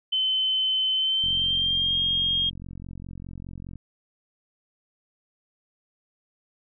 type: tone with pitch glide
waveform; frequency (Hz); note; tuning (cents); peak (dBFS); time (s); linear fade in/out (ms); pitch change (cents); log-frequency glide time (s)
sine; 3060 to 3240; G7 to G#7; -42 to -43; -21; 0.12-2.5; 10; +99; 0.95-1.99
type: click train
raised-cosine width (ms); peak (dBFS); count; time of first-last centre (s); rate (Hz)
5; -27; 114; 1.24-3.757; 44.9
effects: none